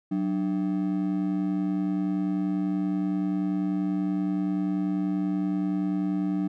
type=ring-modulated tone; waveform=triangle; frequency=241.5 Hz; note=B3; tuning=39 cents flat; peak=-19 dBFS; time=0.11-6.48 s; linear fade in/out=10 ms; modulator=55.2 Hz; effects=none